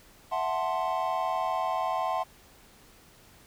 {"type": "chord", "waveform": "triangle", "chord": "F# half-diminished seventh", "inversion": "third", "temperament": "equal", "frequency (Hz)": [659.3, 740, 880, 1046.5], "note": ["E5", "F#5", "A5", "C6"], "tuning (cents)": [0, 0, 0, 0], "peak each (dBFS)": [-31, -29, -32, -30], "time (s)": [0.31, 2.24], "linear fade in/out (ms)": 20, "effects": ["pink hiss -56 dBFS RMS until 3.46 s"]}